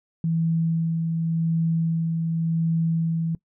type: tone with tremolo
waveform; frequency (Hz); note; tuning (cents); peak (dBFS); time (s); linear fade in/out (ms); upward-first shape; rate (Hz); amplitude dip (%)
sine; 164.2; E3; -6; -19; 0.24-3.35; 2; sine; 0.89; 30
effects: noise-tail reverb RT60 0.1 s tail -21 dB re dry